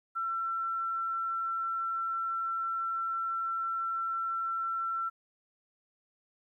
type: tone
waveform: sine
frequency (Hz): 1347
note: E6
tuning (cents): +37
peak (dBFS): -30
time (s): 0.15-5.1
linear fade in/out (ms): 20
effects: 12-bit